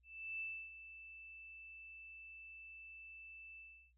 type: tone with ADSR envelope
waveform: sine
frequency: 2645 Hz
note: E7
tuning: 5 cents sharp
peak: -40 dBFS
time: 0.03-3.93 s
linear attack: 370 ms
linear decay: 300 ms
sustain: -12 dB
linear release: 350 ms
effects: added 60 Hz sine -70 dBFS peak until 3.97 s